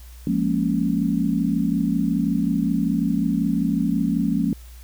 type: chord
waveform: sine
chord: Bb minor seventh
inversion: second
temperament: equal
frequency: 174.61 / 207.7 / 233.1 / 277.2 Hz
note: F3 / Ab3 / Bb3 / Db4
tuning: 0 / 0 / 0 / 0 cents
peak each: -24 dBFS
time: 0.27-4.53 s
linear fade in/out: 2 ms
effects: added 60 Hz sine -39 dBFS peak until 4.83 s + white hiss -51 dBFS RMS until 4.83 s